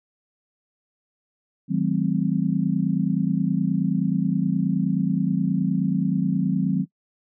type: chord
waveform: sine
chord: D# diminished seventh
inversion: none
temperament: equal with one note detuned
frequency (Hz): 155.56 / 185 / 214.5 / 261.6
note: D#3 / F#3 / A3 / C4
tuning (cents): 0 / 0 / -44 / 0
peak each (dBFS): -26 / -22 / -27 / -26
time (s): 1.68-6.86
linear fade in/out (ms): 50
effects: noise-tail reverb RT60 0.1 s tail -22 dB re dry